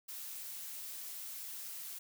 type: noise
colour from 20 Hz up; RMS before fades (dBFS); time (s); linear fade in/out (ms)
blue; -45; 0.08-1.99; 10
effects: none